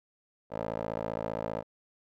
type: tone with band-pass filter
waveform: 15% pulse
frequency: 55.2 Hz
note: A1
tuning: 6 cents sharp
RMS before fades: -35 dBFS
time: 0.5-1.64 s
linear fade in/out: 50 ms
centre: 610 Hz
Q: 1.8
effects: none